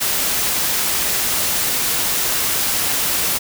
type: noise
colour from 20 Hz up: white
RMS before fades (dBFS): -19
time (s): 0-3.39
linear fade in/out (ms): 20
effects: none